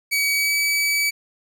sawtooth tone with pitch glide, 2269 to 2289 Hz, C#7 to D7, +40 to -45 cents, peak -15 dBFS, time 0.11-1.11 s, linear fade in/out 20 ms, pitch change +15 cents, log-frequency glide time 0.35-0.54 s, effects none

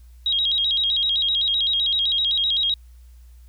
sine tone with vibrato, 3522 Hz, A7, 1 cent sharp, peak -18 dBFS, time 0.26-2.74 s, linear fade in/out 2 ms, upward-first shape square, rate 7.8 Hz, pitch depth 140 cents each way, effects added 60 Hz sine -43 dBFS peak until 3.48 s + white hiss -63 dBFS RMS until 3.48 s

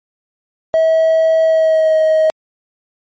triangle tone with pitch glide, 645 to 631 Hz, E5 to D#5, -38 to +24 cents, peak -6 dBFS, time 0.74-2.3 s, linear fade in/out 0 ms, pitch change -38 cents, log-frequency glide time 1.43-1.97 s, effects tanh soft clip ceiling -3 dBFS + MP3 32 kbps

